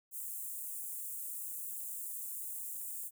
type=high-pass noise; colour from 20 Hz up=white; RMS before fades=-42 dBFS; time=0.11-3.11 s; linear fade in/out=50 ms; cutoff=7600 Hz; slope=48 dB/octave; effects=none